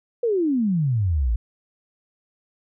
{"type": "exponential sweep", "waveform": "sine", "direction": "down", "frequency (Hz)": [493.9, 52.1], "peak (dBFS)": -18, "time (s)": [0.23, 1.36], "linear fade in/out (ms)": 5, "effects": []}